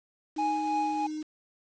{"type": "tone with pitch glide", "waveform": "sine", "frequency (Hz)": [310.5, 307.5], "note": ["D#4", "D#4"], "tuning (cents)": [-3, -20], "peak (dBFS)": -32, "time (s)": [0.36, 1.23], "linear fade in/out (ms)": 10, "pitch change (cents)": -17, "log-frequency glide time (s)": [0.6, 1.08]}
{"type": "tone with tremolo", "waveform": "triangle", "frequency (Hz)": 830.6, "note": "G#5", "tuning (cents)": 0, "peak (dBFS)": -23, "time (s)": [0.38, 1.07], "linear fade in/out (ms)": 10, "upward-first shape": "triangle", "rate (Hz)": 3.1, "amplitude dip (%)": 45}
{"effects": ["resampled to 16000 Hz", "8-bit"]}